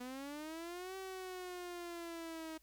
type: linear two-way sweep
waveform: sawtooth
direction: up then down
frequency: 244.3 to 383.5 to 316 Hz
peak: -40 dBFS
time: 0-2.58 s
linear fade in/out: 10 ms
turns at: 0.96 s
effects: added 50 Hz sine -70 dBFS peak until 2.62 s + white hiss -73 dBFS RMS until 2.62 s